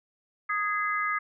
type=chord; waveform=sine; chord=Ab major; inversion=second; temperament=equal with one note detuned; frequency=1244.5 / 1661.2 / 2053 Hz; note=Eb6 / Ab6 / C7; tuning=0 / 0 / -33 cents; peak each=-28 / -32 / -31 dBFS; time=0.49-1.19 s; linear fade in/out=10 ms; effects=none